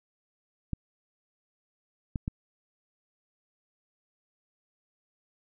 clicks, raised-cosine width 5 ms, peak -18 dBFS, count 3, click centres 0.733 / 2.158 / 2.279 s, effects none

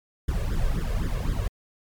brown noise with flanger, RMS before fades -25 dBFS, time 0.28-1.48 s, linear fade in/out 5 ms, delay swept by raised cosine 0.57 to 1.87 ms, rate 3.9 Hz, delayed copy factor +0.9, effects MP3 96 kbps

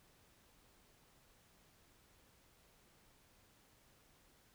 silence, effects pink hiss -69 dBFS RMS until 4.54 s

